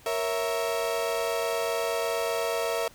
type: chord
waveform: 35% pulse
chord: A# diminished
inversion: none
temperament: equal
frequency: 466.2 / 554.4 / 659.3 Hz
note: A#4 / C#5 / E5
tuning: 0 / 0 / 0 cents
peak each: -28 / -32 / -28 dBFS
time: 0.06-2.88 s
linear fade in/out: 2 ms
effects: pink hiss -54 dBFS RMS until 2.94 s